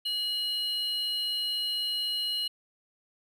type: tone pair together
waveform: triangle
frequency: 2914 / 4154 Hz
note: F#7 / C8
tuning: -27 / -13 cents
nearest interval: tritone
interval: 614 cents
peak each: -28 / -30 dBFS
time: 0.05-2.48 s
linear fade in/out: 10 ms
effects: tanh soft clip ceiling -21 dBFS